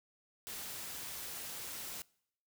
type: noise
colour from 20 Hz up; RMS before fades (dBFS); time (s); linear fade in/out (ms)
white; -44; 0.47-2.02; 0
effects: noise-tail reverb RT60 0.7 s tail -24 dB re dry